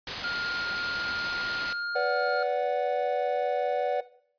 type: noise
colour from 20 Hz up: white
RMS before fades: -31 dBFS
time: 0.07-1.73 s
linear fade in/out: 2 ms
type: tone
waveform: square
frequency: 1411 Hz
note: F6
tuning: 17 cents sharp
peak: -30 dBFS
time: 0.24-2.43 s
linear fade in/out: 2 ms
type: chord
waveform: triangle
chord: B minor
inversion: none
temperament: equal with one note detuned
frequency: 493.9 / 578.9 / 740 Hz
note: B4 / D5 / F#5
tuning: 0 / -25 / 0 cents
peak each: -27 dBFS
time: 1.95-4.01 s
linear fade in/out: 10 ms
effects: noise-tail reverb RT60 0.6 s tail -17 dB re dry + resampled to 11025 Hz